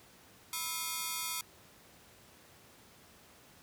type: ring-modulated tone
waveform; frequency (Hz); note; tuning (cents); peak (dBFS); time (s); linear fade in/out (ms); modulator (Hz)
5% pulse; 1150; D6; -37; -20; 0.53-1.41; 2; 158
effects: pink hiss -59 dBFS RMS until 3.62 s + high-pass 80 Hz 12 dB/octave